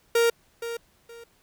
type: tone with echo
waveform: 45% pulse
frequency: 466.2 Hz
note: A#4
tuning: in tune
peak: -18 dBFS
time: 0.15-0.3 s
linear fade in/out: 5 ms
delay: 470 ms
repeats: 2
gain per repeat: -12 dB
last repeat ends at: 1.24 s
effects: pink hiss -63 dBFS RMS until 1.42 s